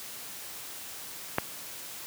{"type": "click", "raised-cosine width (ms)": 0.5, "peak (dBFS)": -9, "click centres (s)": 1.384, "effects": ["white hiss -42 dBFS RMS until 2.06 s", "high-pass 80 Hz 12 dB/octave"]}